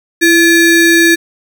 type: ring-modulated tone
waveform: square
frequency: 1028 Hz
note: C6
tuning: 31 cents flat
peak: -3 dBFS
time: 0.21-1.16 s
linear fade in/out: 20 ms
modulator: 694 Hz
effects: none